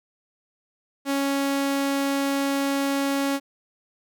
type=tone; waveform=sawtooth; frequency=277.2 Hz; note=C#4; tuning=in tune; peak=-18 dBFS; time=1.05-3.4 s; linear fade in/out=50 ms; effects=none